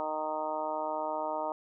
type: harmonic tone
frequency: 154.8 Hz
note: D#3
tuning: 9 cents flat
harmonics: 2 / 3 / 4 / 5 / 6 / 7 / 8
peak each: -43 / -44 / -35 / -39 / -35 / -45 / -42 dBFS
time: 0-1.52 s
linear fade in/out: 0 ms
effects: none